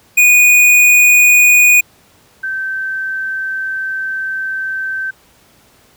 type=tone pair in turn; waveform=square / sine; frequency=2465 / 1549.4 Hz; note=D#7 / G6; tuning=-17 / -21 cents; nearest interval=minor sixth; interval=804 cents; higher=first; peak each=-6 / -17 dBFS; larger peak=first; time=0.17-1.81 / 2.43-5.11 s; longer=second; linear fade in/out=10 ms; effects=pink hiss -49 dBFS RMS until 5.96 s + high-pass 60 Hz 12 dB/octave